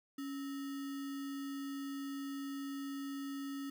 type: tone with sample-and-hold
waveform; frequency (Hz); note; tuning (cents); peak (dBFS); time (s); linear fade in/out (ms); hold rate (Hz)
sine; 277.2; C#4; 0; -39; 0.18-3.7; 5; 1575
effects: none